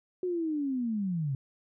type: linear sweep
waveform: sine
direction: down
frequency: 370 to 129.1 Hz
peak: -28 dBFS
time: 0.23-1.35 s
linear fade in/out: 2 ms
effects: none